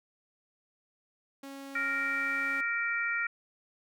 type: tone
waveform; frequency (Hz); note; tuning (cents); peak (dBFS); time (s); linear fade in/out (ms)
sawtooth; 274.8; C#4; -15; -38; 1.43-2.61; 5
type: harmonic tone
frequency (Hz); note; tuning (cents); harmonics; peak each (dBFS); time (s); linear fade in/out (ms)
466.2; A#4; 0; 3 / 4 / 5; -32 / -33 / -34; 1.75-3.27; 5
effects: none